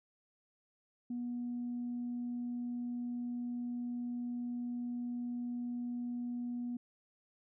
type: tone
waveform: sine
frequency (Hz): 242.4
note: B3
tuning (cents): -32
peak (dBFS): -35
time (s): 1.1-6.77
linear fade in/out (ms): 5
effects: tanh soft clip ceiling -32 dBFS

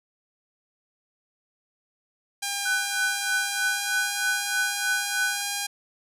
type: tone with pitch glide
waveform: 5% pulse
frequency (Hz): 803 to 810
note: G5 to G#5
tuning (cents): +41 to -43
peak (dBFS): -15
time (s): 2.42-5.67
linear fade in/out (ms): 10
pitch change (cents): +16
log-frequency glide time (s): 3.48-4.04
type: tone with tremolo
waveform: sine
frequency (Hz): 1500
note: F#6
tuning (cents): +23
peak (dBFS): -21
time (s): 2.65-5.42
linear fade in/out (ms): 10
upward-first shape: triangle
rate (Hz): 3.2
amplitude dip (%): 100
effects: none

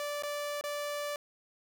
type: tone with dropouts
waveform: sawtooth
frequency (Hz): 584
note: D5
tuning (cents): -10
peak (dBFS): -30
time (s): 0-1.16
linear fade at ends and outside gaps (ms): 1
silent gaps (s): 0.224-0.234 / 0.611-0.639
effects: 12-bit

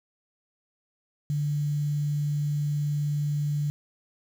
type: tone with quantisation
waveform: sine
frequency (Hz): 146.83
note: D3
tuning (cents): 0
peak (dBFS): -24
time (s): 1.3-3.7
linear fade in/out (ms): 0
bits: 8
effects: none

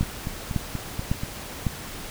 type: two click trains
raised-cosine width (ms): 5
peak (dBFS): -16 / -10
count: 6 / 4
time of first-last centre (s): 0.03-1.235 / 0.01-1.667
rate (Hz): 4.15 / 1.81
effects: pink hiss -37 dBFS RMS until 2.1 s

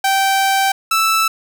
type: tone pair in turn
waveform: sawtooth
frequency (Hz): 778 / 1319.1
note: G5 / E6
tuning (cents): -13 / +1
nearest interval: major sixth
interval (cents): 914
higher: second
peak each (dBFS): -9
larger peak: neither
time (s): 0.04-0.72 / 0.91-1.28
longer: first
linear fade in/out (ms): 5
effects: none

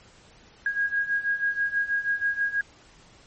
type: beating tone pair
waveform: sine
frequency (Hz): 1634 / 1640.2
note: G#6 / G#6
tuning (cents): -29 / -22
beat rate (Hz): 6.2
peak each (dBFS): -28 / -25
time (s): 0.66-2.61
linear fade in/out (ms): 2
effects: pink hiss -54 dBFS RMS until 3.26 s + MP3 32 kbps

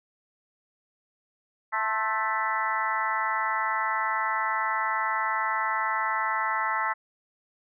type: harmonic tone with a mistuned harmonic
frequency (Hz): 220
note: A3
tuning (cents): 0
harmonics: 3 / 4 / 5 / 6 / 7 / 8 / 9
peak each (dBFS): -41 / -30 / -31 / -30 / -38 / -34 / -32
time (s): 1.72-6.94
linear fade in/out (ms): 20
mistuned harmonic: 5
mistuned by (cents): -46
effects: none

